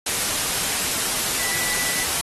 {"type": "tone in noise", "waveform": "sine", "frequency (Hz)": 1975.5, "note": "B6", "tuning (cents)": 0, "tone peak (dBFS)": -30, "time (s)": [1.39, 2.04], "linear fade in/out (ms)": 5, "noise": "white", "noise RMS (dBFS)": -23, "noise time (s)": [0.06, 2.21], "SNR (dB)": -10, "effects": ["AAC 32 kbps"]}